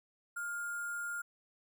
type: tone with sample-and-hold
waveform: sine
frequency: 1407 Hz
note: F6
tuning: 12 cents sharp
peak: -36 dBFS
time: 0.36-1.22 s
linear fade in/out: 10 ms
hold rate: 8820 Hz
effects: none